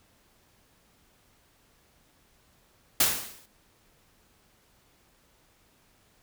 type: noise with exponential decay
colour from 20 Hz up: white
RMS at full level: -19 dBFS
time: 3-3.46 s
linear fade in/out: 5 ms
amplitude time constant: 99 ms
effects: pink hiss -64 dBFS RMS until 6.22 s